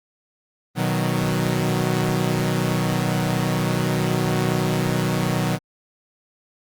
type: chord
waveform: sawtooth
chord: B major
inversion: none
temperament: equal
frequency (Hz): 123.47 / 155.56 / 185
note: B2 / D#3 / F#3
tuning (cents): 0 / 0 / 0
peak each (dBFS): -20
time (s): 0.75-5.59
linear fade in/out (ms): 50
effects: Opus 32 kbps

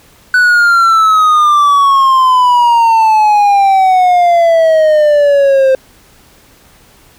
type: exponential sweep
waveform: triangle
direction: down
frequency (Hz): 1496 to 523.3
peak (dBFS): -3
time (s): 0.34-5.75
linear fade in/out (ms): 2
effects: pink hiss -44 dBFS RMS until 7.18 s

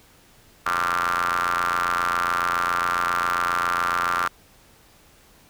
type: ring-modulated tone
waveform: sawtooth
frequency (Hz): 87.31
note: F2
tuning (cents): 0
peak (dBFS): -14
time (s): 0.66-4.28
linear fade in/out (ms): 5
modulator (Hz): 1280
effects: pink hiss -54 dBFS RMS until 5.49 s

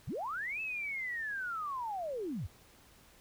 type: linear two-way sweep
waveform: sine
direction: up then down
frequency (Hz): 65.41 to 2637 to 65.41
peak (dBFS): -35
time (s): 0.07-2.47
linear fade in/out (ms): 10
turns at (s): 0.61
effects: pink hiss -61 dBFS RMS until 3.2 s

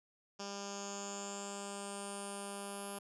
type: tone with low-pass filter sweep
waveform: 10% pulse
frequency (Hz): 200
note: G3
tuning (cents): +35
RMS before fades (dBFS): -44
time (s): 0.39-2.99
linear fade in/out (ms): 10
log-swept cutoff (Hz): 5900 to 11000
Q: 8.4
effects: none

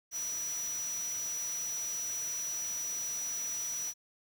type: tone in noise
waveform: sine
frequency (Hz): 5870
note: F#8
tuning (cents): -15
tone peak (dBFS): -34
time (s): 0.11-3.94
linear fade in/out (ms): 50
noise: white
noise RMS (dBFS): -45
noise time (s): 0.11-3.94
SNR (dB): +8
effects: none

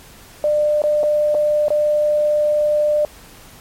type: tone with dropouts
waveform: sine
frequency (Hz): 598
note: D5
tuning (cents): +31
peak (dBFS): -13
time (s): 0.44-3.05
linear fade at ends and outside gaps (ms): 1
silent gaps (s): 0.819-0.838 / 1.032-1.036 / 1.345-1.349 / 1.683-1.704
effects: pink hiss -43 dBFS RMS until 3.6 s + MP3 64 kbps

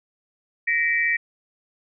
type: tone cluster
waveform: sine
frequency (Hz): 1866 / 2021 / 2322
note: A#6 / B6 / D7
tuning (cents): +1 / +39 / -20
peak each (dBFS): -21 / -29 / -23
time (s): 0.67-1.17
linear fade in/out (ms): 10
effects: none

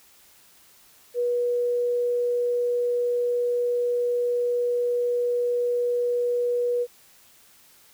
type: tone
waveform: sine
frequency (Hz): 484.8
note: B4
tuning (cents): -32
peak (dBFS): -21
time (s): 1.14-6.87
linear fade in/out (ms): 50
effects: white hiss -55 dBFS RMS until 7.93 s

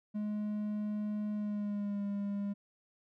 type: tone with pitch glide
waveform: triangle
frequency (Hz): 210 to 201.7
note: G#3 to G3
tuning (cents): +19 to +50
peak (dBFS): -31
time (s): 0.14-2.54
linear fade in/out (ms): 20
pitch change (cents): -69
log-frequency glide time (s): 1.33-2.04
effects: none

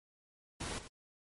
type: noise with echo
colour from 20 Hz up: pink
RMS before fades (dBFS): -40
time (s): 0.6-0.79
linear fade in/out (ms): 10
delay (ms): 91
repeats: 1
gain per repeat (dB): -11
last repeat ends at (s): 0.881
effects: MP3 48 kbps

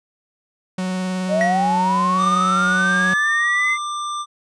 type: tone with vibrato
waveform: 45% pulse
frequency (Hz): 185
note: F#3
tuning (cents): 0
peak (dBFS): -21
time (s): 0.78-3.14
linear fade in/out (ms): 5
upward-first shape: sine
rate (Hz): 19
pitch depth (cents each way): 14
type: linear sweep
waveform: sine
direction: up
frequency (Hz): 587.3 to 2093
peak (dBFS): -16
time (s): 1.28-3.78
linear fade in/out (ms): 50
type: tone with exponential decay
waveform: triangle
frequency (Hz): 1911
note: A#6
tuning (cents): +43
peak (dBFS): -15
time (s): 1.41-1.78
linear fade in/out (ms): 0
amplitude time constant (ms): 79
type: tone with pitch glide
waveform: square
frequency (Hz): 1205 to 1187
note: D6 to D6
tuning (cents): +44 to +18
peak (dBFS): -24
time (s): 2.17-4.26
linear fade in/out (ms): 50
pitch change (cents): -26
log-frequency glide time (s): 2.43-3.2
effects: resampled to 22050 Hz

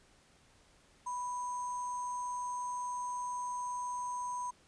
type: tone with sample-and-hold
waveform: sine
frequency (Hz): 987.8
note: B5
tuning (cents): 0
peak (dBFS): -35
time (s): 1.06-4.51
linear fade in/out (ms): 10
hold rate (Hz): 7350
effects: pink hiss -65 dBFS RMS until 4.67 s + resampled to 22050 Hz

